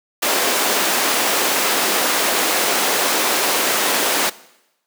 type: high-pass noise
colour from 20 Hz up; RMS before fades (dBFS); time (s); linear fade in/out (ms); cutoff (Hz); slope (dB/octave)
pink; -18; 0.22-4.3; 10; 360; 12
effects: noise-tail reverb RT60 0.9 s tail -20 dB re dry + high-pass 200 Hz 12 dB/octave